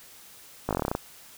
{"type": "slowing click train", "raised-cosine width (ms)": 1, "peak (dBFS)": -12, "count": 11, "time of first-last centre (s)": [0.69, 0.951], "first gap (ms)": 18, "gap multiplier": 1.08, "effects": ["white hiss -50 dBFS RMS until 1.37 s"]}